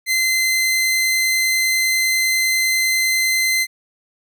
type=tone; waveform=sawtooth; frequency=2065 Hz; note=C7; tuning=23 cents flat; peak=-12 dBFS; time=0.06-3.67 s; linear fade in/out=50 ms; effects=none